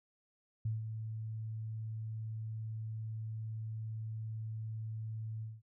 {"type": "tone with ADSR envelope", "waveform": "sine", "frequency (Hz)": 110.3, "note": "A2", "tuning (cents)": 5, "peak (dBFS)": -31, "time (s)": [0.65, 5.62], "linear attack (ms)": 6, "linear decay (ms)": 160, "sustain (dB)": -7, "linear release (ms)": 200, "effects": []}